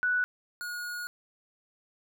sine / square tone pair in turn, 1480 / 1444.5 Hz, F#6 / F#6, 0 / -42 cents, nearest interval unison, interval 42 cents, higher first, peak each -24 / -35 dBFS, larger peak first, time 0.03-0.24 / 0.61-1.07 s, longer second, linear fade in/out 0 ms, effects none

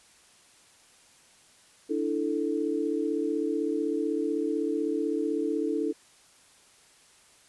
sine chord, D suspended second, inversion none, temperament equal, 293.7 / 329.6 / 440 Hz, D4 / E4 / A4, 0 / 0 / 0 cents, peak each -30 dBFS, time 1.89-5.93 s, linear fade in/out 20 ms, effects white hiss -58 dBFS RMS until 7.48 s + resampled to 24000 Hz

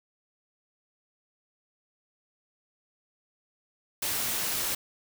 white noise, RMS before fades -30 dBFS, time 4.02-4.75 s, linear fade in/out 5 ms, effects none

